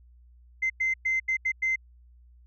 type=tone bursts at uneven times; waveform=sine; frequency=2073 Hz; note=C7; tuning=17 cents flat; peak=-22 dBFS; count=6; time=0.62-0.7 / 0.8-0.94 / 1.05-1.2 / 1.28-1.37 / 1.45-1.52 / 1.62-1.76 s; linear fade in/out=10 ms; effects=tanh soft clip ceiling -19 dBFS + added 60 Hz sine -52 dBFS peak until 2.46 s